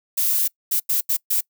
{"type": "noise bursts at uneven times", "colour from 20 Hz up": "violet", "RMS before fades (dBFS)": -20, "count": 5, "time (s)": [[0.17, 0.48], [0.71, 0.8], [0.89, 1.01], [1.09, 1.17], [1.3, 1.41]], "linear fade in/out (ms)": 10, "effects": ["noise-tail reverb RT60 0.1 s tail -24 dB re dry"]}